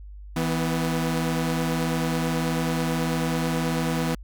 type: tone pair together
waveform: sawtooth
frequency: 162.6 / 248.5 Hz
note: E3 / B3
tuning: -23 / +11 cents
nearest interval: perfect fifth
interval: 734 cents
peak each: -21 / -23 dBFS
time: 0.36-4.15 s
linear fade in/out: 5 ms
effects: added 50 Hz sine -38 dBFS peak until 4.23 s